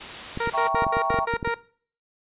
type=noise; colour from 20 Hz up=white; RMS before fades=-35 dBFS; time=0-0.69 s; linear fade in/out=10 ms
type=clicks; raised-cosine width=3 ms; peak=-17 dBFS; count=12; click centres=0.374 / 0.474 / 0.746 / 0.822 / 0.867 / 0.969 / 1.105 / 1.143 / 1.188 / 1.338 / 1.428 / 1.475 s
type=tone bursts; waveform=15% pulse; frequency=466.2 Hz; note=A#4; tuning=in tune; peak=-17 dBFS; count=7; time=0.4-1.544 s; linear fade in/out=5 ms; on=100 ms; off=74 ms
type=chord; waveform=sine; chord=E diminished seventh; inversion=none; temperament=equal; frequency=659.3 / 784 / 932.3 / 1108.7 Hz; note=E5 / G5 / Bb5 / Db6; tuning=0 / 0 / 0 / 0 cents; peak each=-28 / -27 / -31 / -25 dBFS; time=0.53-1.26 s; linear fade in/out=20 ms
effects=noise-tail reverb RT60 0.5 s tail -20 dB re dry + resampled to 8000 Hz